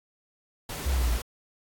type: noise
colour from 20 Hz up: pink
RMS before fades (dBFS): -36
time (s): 0.69-1.22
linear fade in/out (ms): 5
type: linear sweep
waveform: sine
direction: down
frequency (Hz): 69 to 54.1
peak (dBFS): -22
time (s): 0.85-1.18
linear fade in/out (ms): 20
effects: AAC 64 kbps